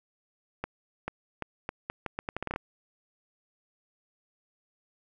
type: accelerating click train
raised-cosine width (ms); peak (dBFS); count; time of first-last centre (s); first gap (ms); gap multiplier
0.5; -17; 14; 0.64-2.561; 440; 0.78
effects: none